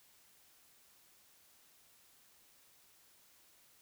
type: silence
effects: white hiss -66 dBFS RMS until 3.81 s